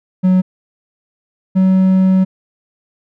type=tone pair in turn; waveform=triangle; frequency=185 / 188.23 Hz; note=F#3 / F#3; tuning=0 / +30 cents; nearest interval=unison; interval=30 cents; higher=second; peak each=-6 dBFS; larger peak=neither; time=0.23-0.42 / 1.55-2.25 s; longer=second; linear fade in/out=20 ms; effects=none